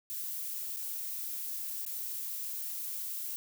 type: noise with dropouts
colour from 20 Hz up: violet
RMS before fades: -38 dBFS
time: 0.1-3.36 s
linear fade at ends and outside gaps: 0 ms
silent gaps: 0.762-0.769 / 1.851-1.864 s
effects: none